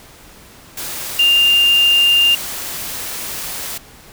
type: tone in noise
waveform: sine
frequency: 2800 Hz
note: F7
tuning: 4 cents sharp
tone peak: -9 dBFS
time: 1.19-2.35 s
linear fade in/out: 5 ms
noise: white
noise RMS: -26 dBFS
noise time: 0.77-3.78 s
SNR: +14 dB
effects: pink hiss -42 dBFS RMS until 4.12 s